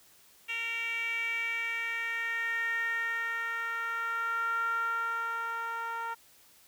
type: tone with band-pass filter sweep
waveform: 10% pulse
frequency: 460.5 Hz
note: A#4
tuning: 21 cents flat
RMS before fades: -33 dBFS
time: 0.48-6.15 s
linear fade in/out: 20 ms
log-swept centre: 2600 to 1100 Hz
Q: 6.2
effects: white hiss -60 dBFS RMS until 6.67 s